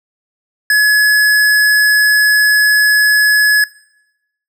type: tone with hard clipping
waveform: sine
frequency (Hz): 1697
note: G#6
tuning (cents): +37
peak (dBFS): -9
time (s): 0.7-3.64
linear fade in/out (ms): 2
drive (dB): 18
effects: noise-tail reverb RT60 0.9 s tail -22 dB re dry